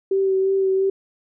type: tone with vibrato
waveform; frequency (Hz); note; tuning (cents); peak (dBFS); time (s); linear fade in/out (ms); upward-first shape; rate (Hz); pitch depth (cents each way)
sine; 384.7; G4; -33; -16; 0.11-0.9; 5; sine; 2.9; 18
effects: none